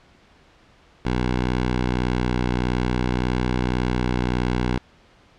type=tone with vibrato; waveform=10% pulse; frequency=61.74 Hz; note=B1; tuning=in tune; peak=-12 dBFS; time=1.05-4.78 s; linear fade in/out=5 ms; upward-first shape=triangle; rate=0.52 Hz; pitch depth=10 cents each way; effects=pink hiss -54 dBFS RMS until 5.38 s + low-pass 4000 Hz 12 dB/octave